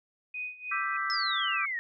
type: tone with tremolo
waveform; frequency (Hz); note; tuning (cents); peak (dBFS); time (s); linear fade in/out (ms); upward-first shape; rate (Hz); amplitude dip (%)
sine; 2492; D#7; +2; -32; 0.34-0.97; 5; sine; 3.2; 85
type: chord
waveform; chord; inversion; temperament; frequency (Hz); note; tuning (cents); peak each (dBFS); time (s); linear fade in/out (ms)
sine; E minor seventh; third; equal; 1174.7 / 1318.5 / 1568 / 1975.5; D6 / E6 / G6 / B6; 0 / 0 / 0 / 0; -34; 0.71-1.66; 10
type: exponential sweep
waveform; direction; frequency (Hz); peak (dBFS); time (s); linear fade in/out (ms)
sine; down; 5320 to 1816; -30; 1.1-1.79; 0
effects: none